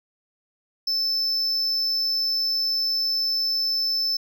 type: tone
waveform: triangle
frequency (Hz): 5274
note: E8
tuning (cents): 0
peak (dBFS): -20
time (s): 0.87-4.17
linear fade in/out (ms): 5
effects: none